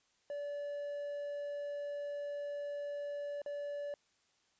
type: tone with dropouts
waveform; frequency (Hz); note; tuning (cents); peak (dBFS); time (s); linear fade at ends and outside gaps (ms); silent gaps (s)
triangle; 577; D5; -31; -36; 0.3-3.94; 1; 3.418-3.461
effects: white hiss -74 dBFS RMS until 4.59 s + resampled to 16000 Hz